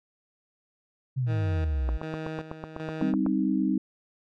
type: exponential sweep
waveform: sine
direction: down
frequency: 135.4 to 55 Hz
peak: -24 dBFS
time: 1.16-1.98 s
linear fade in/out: 20 ms
type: tone with tremolo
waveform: 15% pulse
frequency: 158 Hz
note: D#3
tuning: 27 cents sharp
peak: -26 dBFS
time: 1.26-3.14 s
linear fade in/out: 50 ms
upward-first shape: square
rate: 1.3 Hz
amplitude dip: 65%
type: click train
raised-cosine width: 1 ms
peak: -19 dBFS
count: 12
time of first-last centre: 1.89-3.263 s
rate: 8.01 Hz
type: chord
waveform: sine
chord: C minor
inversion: second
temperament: equal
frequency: 196 / 261.6 / 311.1 Hz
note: G3 / C4 / Eb4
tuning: 0 / 0 / 0 cents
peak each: -27 dBFS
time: 3.01-3.78 s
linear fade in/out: 5 ms
effects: low-pass 3000 Hz 12 dB/octave